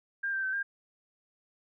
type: tone with pitch steps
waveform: sine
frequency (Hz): 1600 / 1568 / 1537 / 1603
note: G6 / G6 / G6 / G6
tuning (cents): +35 / 0 / -35 / +38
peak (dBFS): -29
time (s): 0.23-0.63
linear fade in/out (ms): 10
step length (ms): 100
effects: none